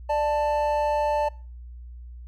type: tone pair together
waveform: triangle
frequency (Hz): 593.7 / 880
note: D5 / A5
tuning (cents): +19 / 0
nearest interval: perfect fifth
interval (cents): 681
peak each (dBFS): -22 / -22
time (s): 0.09-1.29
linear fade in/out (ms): 10
effects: noise-tail reverb RT60 0.4 s tail -23 dB re dry + added 60 Hz sine -38 dBFS peak until 2.27 s